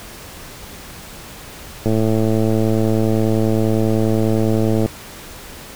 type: click train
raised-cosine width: 2 ms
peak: -5 dBFS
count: 331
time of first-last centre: 1.86-4.86 s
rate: 110 Hz
effects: pink hiss -36 dBFS RMS until 5.75 s